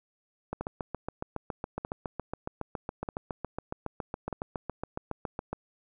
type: two click trains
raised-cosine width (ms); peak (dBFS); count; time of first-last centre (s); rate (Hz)
1; -19 / -19; 4 / 37; 0.61-4.327 / 0.53-5.53; 0.807 / 7.2
effects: none